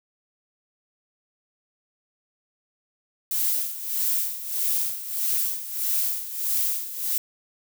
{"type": "noise with tremolo", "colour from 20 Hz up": "violet", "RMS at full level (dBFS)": -23, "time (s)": [3.31, 7.18], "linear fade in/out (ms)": 2, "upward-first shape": "sine", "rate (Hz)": 1.6, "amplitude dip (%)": 75, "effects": []}